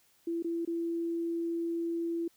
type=tone with dropouts; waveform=sine; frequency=336 Hz; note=E4; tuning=33 cents sharp; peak=-30 dBFS; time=0.27-2.28 s; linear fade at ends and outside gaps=5 ms; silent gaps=0.425-0.444 / 0.651-0.674 s; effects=white hiss -67 dBFS RMS until 2.36 s